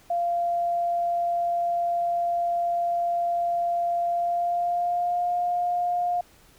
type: tone with pitch glide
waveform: sine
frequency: 692 to 706.9 Hz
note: F5 to F5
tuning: -16 to +21 cents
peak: -22 dBFS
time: 0.1-6.21 s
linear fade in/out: 5 ms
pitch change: +37 cents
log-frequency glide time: 4.1-5.26 s
effects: pink hiss -56 dBFS RMS until 6.58 s